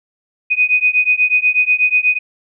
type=beating tone pair; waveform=sine; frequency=2489 / 2497.2 Hz; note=D#7 / D#7; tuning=0 / +6 cents; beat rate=8.2 Hz; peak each=-14 / -14 dBFS; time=0.5-2.19 s; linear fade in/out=20 ms; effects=none